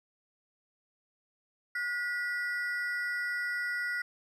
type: ring-modulated tone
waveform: triangle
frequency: 1700 Hz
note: G#6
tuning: 40 cents sharp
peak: -26 dBFS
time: 1.75-4.02 s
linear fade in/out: 5 ms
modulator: 254 Hz
effects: 11-bit